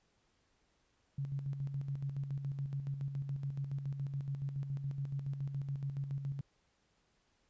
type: tone with tremolo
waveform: sine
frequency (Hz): 138.59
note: C#3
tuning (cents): 0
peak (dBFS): -34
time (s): 1.18-6.41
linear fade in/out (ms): 5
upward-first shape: square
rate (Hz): 7.1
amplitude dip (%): 50
effects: pink hiss -75 dBFS RMS until 7.49 s + resampled to 16000 Hz